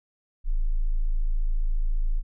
sine tone, 27.26 Hz, A0, 15 cents flat, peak -20 dBFS, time 0.44-2.23 s, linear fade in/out 50 ms, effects none

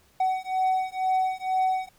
triangle beating tone pair, 750 / 752.1 Hz, F#5 / F#5, +23 / +28 cents, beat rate 2.1 Hz, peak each -24 dBFS, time 0.2-1.89 s, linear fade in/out 5 ms, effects pink hiss -61 dBFS RMS until 1.98 s

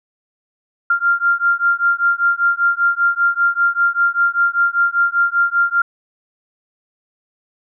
sine beating tone pair, 1390 / 1395.1 Hz, F6 / F6, -9 / -2 cents, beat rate 5.1 Hz, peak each -16 dBFS, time 0.9-5.82 s, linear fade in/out 5 ms, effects none

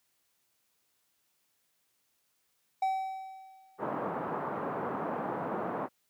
triangle tone with exponential decay, 765 Hz, G5, 42 cents flat, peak -23 dBFS, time 2.82-3.88 s, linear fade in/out 5 ms, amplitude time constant 230 ms
white band-pass noise, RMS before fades -35 dBFS, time 3.78-5.89 s, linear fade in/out 50 ms, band 140 to 1100 Hz, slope 24 dB/octave
effects white hiss -75 dBFS RMS until 6.09 s + high-pass 60 Hz 12 dB/octave

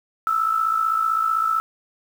sine tone with amplitude modulation, 1315 Hz, E6, 5 cents flat, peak -15 dBFS, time 0.27-1.6 s, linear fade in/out 0 ms, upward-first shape sine, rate 55.7 Hz, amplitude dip 65%, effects 7-bit

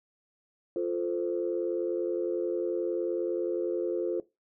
sine chord, F major, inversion none, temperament equal with one note detuned, 349.2 / 440 / 519.3 Hz, F4 / A4 / C5, 0 / 0 / -13 cents, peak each -29 / -32 / -34 dBFS, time 0.76-4.2 s, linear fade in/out 2 ms, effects noise-tail reverb RT60 0.2 s tail -17 dB re dry + tanh soft clip ceiling -18 dBFS

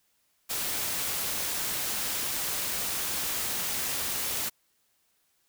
white noise, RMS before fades -31 dBFS, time 0.49-4.5 s, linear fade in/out 20 ms, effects white hiss -71 dBFS RMS until 5.48 s

